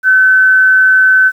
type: tone with amplitude modulation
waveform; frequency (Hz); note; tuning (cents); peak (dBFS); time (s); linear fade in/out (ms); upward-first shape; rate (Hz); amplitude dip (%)
sine; 1522; F#6; +48; -3; 0.03-1.32; 50; sine; 189; 30
effects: 7-bit